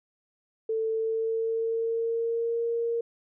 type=tone with pitch glide; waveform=sine; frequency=444.4 to 465.4 Hz; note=A4 to A#4; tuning=+17 to -3 cents; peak=-25 dBFS; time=0.69-3.01 s; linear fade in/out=5 ms; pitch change=+80 cents; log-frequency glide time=0.9-2.62 s; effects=none